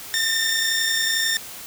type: tone pair together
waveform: 15% pulse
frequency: 1781.9 / 1813 Hz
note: A6 / A#6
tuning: +21 / -49 cents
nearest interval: unison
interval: 30 cents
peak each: -21 / -14 dBFS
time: 0.14-1.37 s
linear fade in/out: 0 ms
effects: white hiss -37 dBFS RMS until 1.66 s